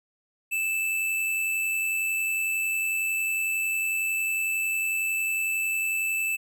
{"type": "tone with amplitude modulation", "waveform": "square", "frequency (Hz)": 2637, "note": "E7", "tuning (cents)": 0, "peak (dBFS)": -24, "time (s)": [0.51, 6.37], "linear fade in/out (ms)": 20, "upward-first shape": "sine", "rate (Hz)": 91, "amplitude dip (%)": 30, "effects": []}